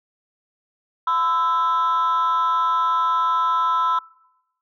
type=tone pair together; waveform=sine; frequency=1013.2 / 1318.5 Hz; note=B5 / E6; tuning=+44 / 0 cents; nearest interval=perfect fourth; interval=456 cents; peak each=-18 dBFS; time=1.07-3.99 s; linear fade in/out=5 ms; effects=noise-tail reverb RT60 0.9 s tail -24 dB re dry + tanh soft clip ceiling -14 dBFS